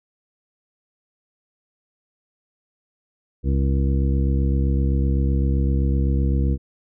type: harmonic tone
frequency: 67.8 Hz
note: C#2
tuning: 38 cents flat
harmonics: 1 / 2 / 3 / 4 / 5 / 7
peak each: -18 / -24 / -28 / -30 / -32 / -35 dBFS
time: 3.43-6.58 s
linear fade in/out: 50 ms
effects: none